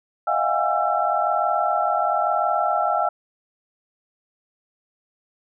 sine tone cluster, 623 / 688 / 729 / 816 / 1341 Hz, D#5 / F5 / F#5 / G#5 / E6, +2 / -26 / -26 / -31 / +29 cents, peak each -27 / -25 / -25 / -24 / -24 dBFS, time 0.27-3.09 s, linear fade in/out 5 ms, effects none

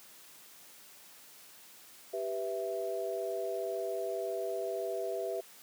sine chord, E minor, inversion first, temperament equal, 392 / 493.9 / 659.3 Hz, G4 / B4 / E5, 0 / 0 / 0 cents, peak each -37 / -39 / -36 dBFS, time 2.13-5.41 s, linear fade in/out 10 ms, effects white hiss -55 dBFS RMS until 5.62 s + high-pass 150 Hz 12 dB/octave

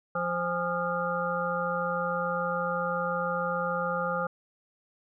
harmonic tone with a mistuned harmonic, 174.61 Hz, F3, in tune, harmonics 1 / 3 / 5 / 7 / 8, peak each -36 / -31 / -36 / -32 / -34 dBFS, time 0.15-4.27 s, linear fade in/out 5 ms, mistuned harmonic 5, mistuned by -95 cents, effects none

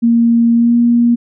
sine tone with pitch glide, 233.1 to 237.2 Hz, A#3 to A#3, 0 to +30 cents, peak -7 dBFS, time 0.02-1.16 s, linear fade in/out 20 ms, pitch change +30 cents, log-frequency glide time 0.54-0.75 s, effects none

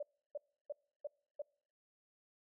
sine tone bursts, 583 Hz, D5, 13 cents flat, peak -38 dBFS, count 5, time 0-1.42 s, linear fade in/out 5 ms, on 28 ms, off 320 ms, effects noise-tail reverb RT60 0.6 s tail -25 dB re dry

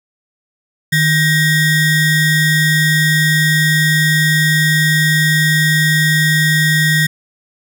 square ring-modulated tone, 865 Hz, A5, 30 cents flat, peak -8 dBFS, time 0.92-7.07 s, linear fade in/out 10 ms, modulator 1020 Hz, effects none

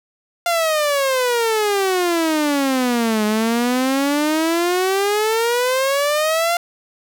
sawtooth exponential two-way sweep, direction down then up, 698.5 to 210.2 to 698.5 Hz, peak -12 dBFS, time 0.46-6.57 s, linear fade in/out 2 ms, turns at 3.25 s, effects none

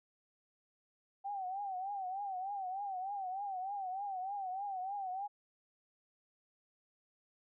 sine tone with vibrato, 773 Hz, G5, 24 cents flat, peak -37 dBFS, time 1.24-5.28 s, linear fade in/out 20 ms, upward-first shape triangle, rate 3.3 Hz, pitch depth 120 cents each way, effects none

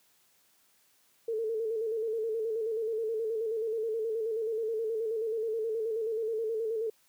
sine tone with vibrato, 445.9 Hz, A4, 23 cents sharp, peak -29 dBFS, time 1.28-6.9 s, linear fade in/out 5 ms, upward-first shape square, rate 9.4 Hz, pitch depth 49 cents each way, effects white hiss -67 dBFS RMS until 7.08 s + high-pass 100 Hz 12 dB/octave

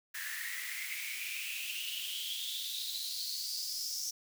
white noise with high-pass filter sweep, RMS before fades -39 dBFS, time 0.14-4.11 s, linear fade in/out 10 ms, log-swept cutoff 1700 to 5600 Hz, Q 8.4, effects none

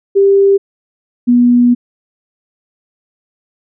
sine tone pair in turn, 395.1 / 243.1 Hz, G4 / B3, +14 / -27 cents, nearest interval minor sixth, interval 841 cents, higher first, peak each -5 dBFS, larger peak neither, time 0.15-0.58 / 1.27-1.75 s, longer second, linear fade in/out 20 ms, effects none

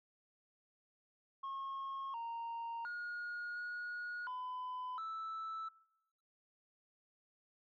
sine tone with pitch steps, 1085 / 927 / 1436 / 1447 / 1006 / 1316 Hz, C#6 / A#5 / F6 / F#6 / B5 / E6, -37 / -10 / +48 / -39 / +32 / -3 cents, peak -38 dBFS, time 1.43-5.69 s, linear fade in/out 10 ms, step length 710 ms, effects noise-tail reverb RT60 1.0 s tail -26 dB re dry + tanh soft clip ceiling -39 dBFS

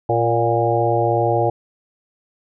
harmonic tone with a mistuned harmonic, 116.54 Hz, A#2, in tune, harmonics 1 / 3 / 4 / 5 / 6 / 7, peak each -22 / -22 / -22 / -22 / -22 / -22 dBFS, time 0.09-1.5 s, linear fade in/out 5 ms, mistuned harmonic 6, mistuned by +36 cents, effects none

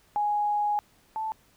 sine tone pair in turn, 830.6 / 877.7 Hz, G#5 / A5, 0 / -5 cents, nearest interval minor second, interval 95 cents, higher second, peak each -23 / -28 dBFS, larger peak first, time 0.16-0.79 / 1.16-1.32 s, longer first, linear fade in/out 0 ms, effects pink hiss -62 dBFS RMS until 1.56 s

